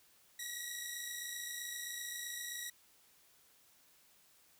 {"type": "tone pair together", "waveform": "10% pulse", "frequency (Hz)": [1906, 1933.7], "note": ["A#6", "B6"], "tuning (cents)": [38, -37], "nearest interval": "unison", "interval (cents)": 25, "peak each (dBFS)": [-35, -35], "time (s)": [0.39, 2.7], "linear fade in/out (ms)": 5, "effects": ["white hiss -67 dBFS RMS until 4.59 s"]}